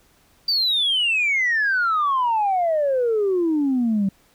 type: exponential sweep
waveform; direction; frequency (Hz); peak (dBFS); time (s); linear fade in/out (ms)
sine; down; 4699 to 190; -16; 0.48-4.09; 5
effects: tanh soft clip ceiling -14 dBFS + pink hiss -58 dBFS RMS until 4.34 s